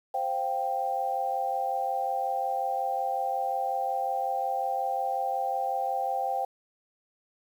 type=chord; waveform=sine; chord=C suspended fourth; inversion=none; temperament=equal; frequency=523.3 / 698.5 / 784 Hz; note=C5 / F5 / G5; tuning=0 / 0 / 0 cents; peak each=-34 / -33 / -28 dBFS; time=0.14-6.45 s; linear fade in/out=5 ms; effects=9-bit